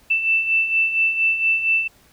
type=beating tone pair; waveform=sine; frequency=2656 / 2660.3 Hz; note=E7 / E7; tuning=+12 / +15 cents; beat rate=4.3 Hz; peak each=-24 / -17 dBFS; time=0.1-1.88 s; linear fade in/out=10 ms; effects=pink hiss -54 dBFS RMS until 2.12 s